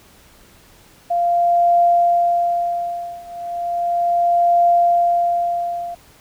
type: tone with tremolo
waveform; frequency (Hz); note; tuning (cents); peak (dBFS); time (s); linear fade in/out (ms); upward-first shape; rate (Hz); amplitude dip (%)
sine; 694; F5; -11; -10; 1.1-5.95; 10; triangle; 0.35; 95
effects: pink hiss -49 dBFS RMS until 6.2 s